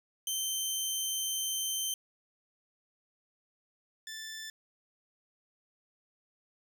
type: tone pair in turn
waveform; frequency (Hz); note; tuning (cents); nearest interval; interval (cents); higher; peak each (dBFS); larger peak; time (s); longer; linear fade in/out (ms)
15% pulse; 3107 / 1761; G7 / A6; -16 / +1; minor seventh; 983; first; -24 / -34; first; 0.27-1.94 / 4.07-4.5; first; 2
effects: none